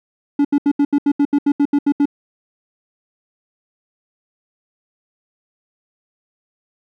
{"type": "tone bursts", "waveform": "triangle", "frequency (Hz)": 286.4, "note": "D4", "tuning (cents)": -43, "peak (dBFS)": -9, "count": 13, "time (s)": [0.39, 2.056], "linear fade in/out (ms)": 5, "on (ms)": 58, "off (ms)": 76, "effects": []}